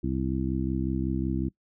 harmonic tone, 65.41 Hz, C2, in tune, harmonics 1 / 2 / 3 / 4 / 5, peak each -32 / -32 / -32 / -32 / -32 dBFS, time 0.03-1.49 s, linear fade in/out 10 ms, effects noise-tail reverb RT60 0.1 s tail -21 dB re dry

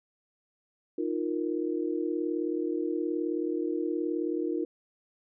sine chord, Eb suspended second, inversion none, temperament just, 311.1 / 350 / 466.7 Hz, Eb4 / F4 / Bb4, 0 / +4 / +2 cents, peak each -31 / -31 / -35 dBFS, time 0.98-4.65 s, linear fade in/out 5 ms, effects none

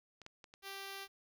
clicks, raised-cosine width 0.2 ms, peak -35 / -31 / -36 / -38 dBFS, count 4, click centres 0.217 / 0.264 / 0.442 / 0.539 s
5% pulse tone, 392 Hz, G4, in tune, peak -33 dBFS, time 0.62-1.08 s, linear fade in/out 50 ms
effects 12-bit

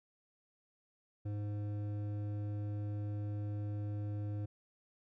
sine tone with hard clipping, 103.6 Hz, G#2, 4 cents flat, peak -38 dBFS, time 1.25-4.46 s, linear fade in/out 10 ms, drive 10 dB, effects none

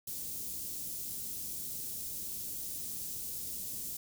white band-stop noise, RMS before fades -40 dBFS, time 0.07-3.97 s, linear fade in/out 5 ms, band 290 to 6600 Hz, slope 12 dB/octave, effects none

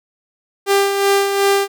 sawtooth tone with tremolo, 397.1 Hz, G4, 22 cents sharp, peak -7 dBFS, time 0.66-1.68 s, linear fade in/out 50 ms, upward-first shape sine, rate 2.7 Hz, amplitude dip 50%, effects none

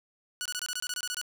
10% pulse tone bursts, 1471 Hz, F#6, 11 cents flat, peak -23 dBFS, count 12, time 0.41-1.214 s, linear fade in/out 0 ms, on 45 ms, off 24 ms, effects none

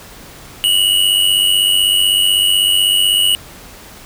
square tone pair together, 2864 / 2960 Hz, F7 / F#7, +43 / 0 cents, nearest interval minor second, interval 57 cents, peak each -14 dBFS, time 0.64-3.35 s, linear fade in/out 0 ms, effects pink hiss -37 dBFS RMS until 4.05 s

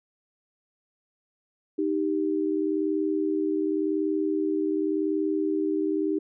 sine tone pair together, 311.1 / 392 Hz, D#4 / G4, 0 / 0 cents, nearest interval major third, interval 400 cents, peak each -25 / -27 dBFS, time 1.78-6.19 s, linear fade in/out 10 ms, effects none

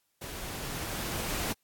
pink noise with level ramp, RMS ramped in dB -41 to -32 dBFS, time 0.21-1.53 s, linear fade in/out 10 ms, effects white hiss -75 dBFS RMS until 1.63 s + AAC 64 kbps

